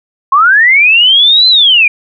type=linear two-way sweep; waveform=sine; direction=up then down; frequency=1046.5 to 4104 to 2347 Hz; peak=-3 dBFS; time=0.32-1.88 s; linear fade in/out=5 ms; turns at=1.48 s; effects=none